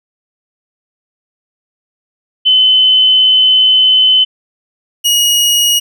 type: tone pair in turn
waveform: sine / sawtooth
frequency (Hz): 3039 / 2889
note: F#7 / F#7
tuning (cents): +46 / -42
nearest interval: minor second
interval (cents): 88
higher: first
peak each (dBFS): -5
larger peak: neither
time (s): 2.45-4.25 / 5.04-5.8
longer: first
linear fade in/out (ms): 20
effects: none